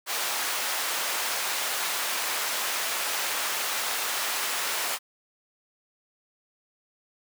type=high-pass noise; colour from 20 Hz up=pink; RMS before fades=-29 dBFS; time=0.06-4.99 s; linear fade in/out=50 ms; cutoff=860 Hz; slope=12 dB/octave; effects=none